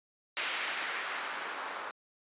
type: noise with low-pass filter sweep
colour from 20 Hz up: blue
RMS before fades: -37 dBFS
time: 0.37-1.91 s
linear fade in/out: 0 ms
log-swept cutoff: 2400 to 1100 Hz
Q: 1.3
effects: high-pass 300 Hz 12 dB/octave + resampled to 8000 Hz